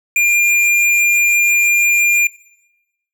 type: tone with hard clipping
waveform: sine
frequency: 2401 Hz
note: D7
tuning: 38 cents sharp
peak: -12 dBFS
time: 0.16-2.27 s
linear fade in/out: 2 ms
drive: 12 dB
effects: noise-tail reverb RT60 1.0 s tail -21 dB re dry